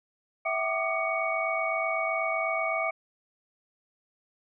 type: tone cluster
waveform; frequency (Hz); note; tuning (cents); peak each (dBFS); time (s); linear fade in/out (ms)
sine; 656 / 759 / 1166 / 1214 / 2239; E5 / F#5 / D6 / D#6 / C#7; -9 / +44 / -13 / -43 / +17; -30 / -35 / -38 / -34 / -30; 0.45-2.91; 10
effects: none